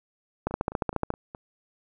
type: two click trains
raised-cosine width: 1 ms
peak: -24 / -11 dBFS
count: 5 / 10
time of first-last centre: 0.51-1.349 / 0.47-1.104 s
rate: 4.77 / 14.2 Hz
effects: none